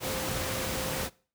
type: tone in noise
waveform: sine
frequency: 523.3 Hz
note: C5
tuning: in tune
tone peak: -38 dBFS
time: 0-1.1 s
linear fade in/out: 50 ms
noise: pink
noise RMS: -32 dBFS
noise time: 0-1.1 s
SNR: -9 dB
effects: noise-tail reverb RT60 0.4 s tail -22 dB re dry + high-pass 60 Hz 12 dB/octave